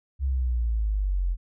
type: exponential sweep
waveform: sine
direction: down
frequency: 69.3 to 42.81 Hz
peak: -22 dBFS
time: 0.19-1.37 s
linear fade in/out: 50 ms
effects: none